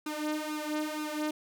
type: tone with flanger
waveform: sawtooth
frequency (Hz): 304.3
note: D#4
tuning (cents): -38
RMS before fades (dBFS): -34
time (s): 0.06-1.31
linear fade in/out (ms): 5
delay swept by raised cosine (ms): 0.76 to 3.26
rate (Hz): 2.1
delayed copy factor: +0.75
effects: none